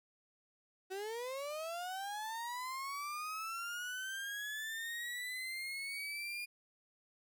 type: linear sweep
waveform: 35% pulse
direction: up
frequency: 370 to 2431 Hz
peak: -38 dBFS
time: 0.9-6.46 s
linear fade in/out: 20 ms
effects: none